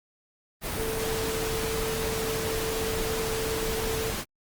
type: tone in noise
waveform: sine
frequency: 445.1 Hz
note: A4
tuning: 20 cents sharp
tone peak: -30 dBFS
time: 0.75-4.14 s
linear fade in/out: 50 ms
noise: pink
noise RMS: -31 dBFS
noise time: 0.61-4.25 s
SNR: -2 dB
effects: Opus 32 kbps